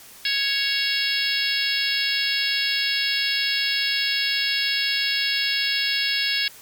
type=harmonic tone with a mistuned harmonic; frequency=554.4 Hz; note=C#5; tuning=in tune; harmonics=3 / 4 / 5 / 6 / 7 / 8 / 9; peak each=-28 / -28 / -28 / -28 / -28 / -28 / -28 dBFS; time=0.25-6.48 s; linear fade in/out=2 ms; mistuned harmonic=9; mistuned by=+54 cents; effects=white hiss -45 dBFS RMS until 6.61 s + MP3 96 kbps